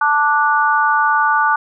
sine chord, D major, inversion second, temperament just, 881 / 1174.7 / 1468.3 Hz, A5 / D6 / F#6, +2 / 0 / -14 cents, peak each -16 dBFS, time 0.01-1.56 s, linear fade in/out 5 ms, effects none

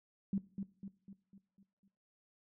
sine tone with echo, 196 Hz, G3, in tune, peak -31 dBFS, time 0.33-0.38 s, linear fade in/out 2 ms, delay 250 ms, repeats 6, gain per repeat -6 dB, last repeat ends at 1.88 s, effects noise-tail reverb RT60 0.5 s tail -19 dB re dry

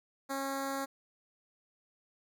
10% pulse tone with notch filter, 272.7 Hz, C#4, 28 cents flat, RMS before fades -36 dBFS, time 0.29-0.86 s, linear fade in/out 20 ms, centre 3000 Hz, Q 1.3, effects none

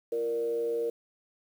sine tone with frequency modulation, 466.2 Hz, A#4, in tune, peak -27 dBFS, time 0.12-0.9 s, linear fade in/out 5 ms, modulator 127 Hz, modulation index 0.46, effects 9-bit

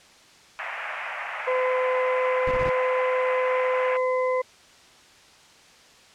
white band-pass noise, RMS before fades -33 dBFS, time 0.59-3.97 s, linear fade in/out 0 ms, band 590 to 2500 Hz, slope 48 dB/octave
harmonic tone, 510 Hz, C5, 44 cents flat, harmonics 1 / 2 / 4, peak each -22 / -28 / -34 dBFS, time 1.47-4.42 s, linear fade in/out 10 ms
brown noise bursts, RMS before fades -31 dBFS, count 4, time 2.47-2.694 s, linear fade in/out 0 ms, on 41 ms, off 20 ms
effects white hiss -52 dBFS RMS until 6.14 s + low-pass 6000 Hz 12 dB/octave

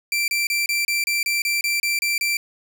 sawtooth tone bursts, 2349 Hz, D7, in tune, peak -16 dBFS, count 12, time 0.12-2.37 s, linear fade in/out 2 ms, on 160 ms, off 30 ms, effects none

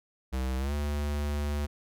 square tone with pitch glide, 64.8 to 73.16 Hz, C2 to D2, -16 to -6 cents, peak -29 dBFS, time 0.32-1.67 s, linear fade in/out 20 ms, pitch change +210 cents, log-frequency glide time 0.58-0.73 s, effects none

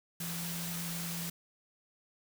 sine tone in noise, 169.9 Hz, F3, 47 cents flat, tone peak -39 dBFS, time 0.2-1.3 s, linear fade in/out 5 ms, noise white, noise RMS -40 dBFS, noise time 0.2-1.3 s, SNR -2 dB, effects none

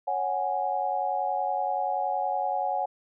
sine chord, C# suspended fourth, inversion none, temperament equal, 554.4 / 740 / 830.6 Hz, C#5 / F#5 / G#5, 0 / 0 / 0 cents, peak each -33 / -28 / -29 dBFS, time 0.07-2.86 s, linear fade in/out 10 ms, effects none

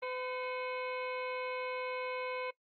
harmonic tone with a mistuned harmonic, 507 Hz, B4, 45 cents sharp, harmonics 1 / 2 / 3 / 4 / 5 / 6 / 7 / 8, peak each -38 / -42 / -49 / -44 / -47 / -56 / -61 / -56 dBFS, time 0.02-2.51 s, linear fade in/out 10 ms, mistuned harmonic 4, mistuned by +130 cents, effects noise-tail reverb RT60 0.1 s tail -20 dB re dry + Opus 24 kbps

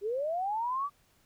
sine linear sweep, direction up, 386.4 to 1174.7 Hz, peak -29 dBFS, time 0.01-0.9 s, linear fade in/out 50 ms, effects pink hiss -67 dBFS RMS until 1.25 s

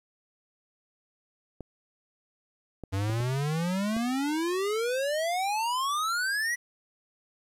clicks, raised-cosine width 2 ms, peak -25 dBFS, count 5, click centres 1.607 / 2.837 / 3.098 / 3.204 / 3.966 s
square exponential sweep, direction up, 94.2 to 1975.5 Hz, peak -27 dBFS, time 2.92-6.56 s, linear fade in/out 20 ms
effects low-pass 12000 Hz 12 dB/octave + 10-bit

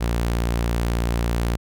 sawtooth tone, 58.27 Hz, A#1, in tune, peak -16 dBFS, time 0-1.57 s, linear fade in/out 20 ms, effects none

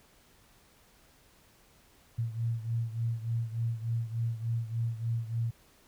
sine beating tone pair, 114.5 / 117.9 Hz, A#2 / A#2, -31 / +20 cents, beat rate 3.4 Hz, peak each -31 / -35 dBFS, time 2.18-5.51 s, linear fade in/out 10 ms, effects pink hiss -62 dBFS RMS until 5.87 s

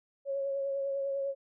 sine tone with vibrato, 551 Hz, C#5, 11 cents flat, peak -30 dBFS, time 0.25-1.35 s, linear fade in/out 50 ms, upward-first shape triangle, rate 10 Hz, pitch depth 25 cents each way, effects none

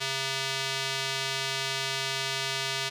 square tone with band-pass filter, 134.7 Hz, C#3, 49 cents flat, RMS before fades -31 dBFS, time 0-2.9 s, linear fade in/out 20 ms, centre 3800 Hz, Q 1.1, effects none

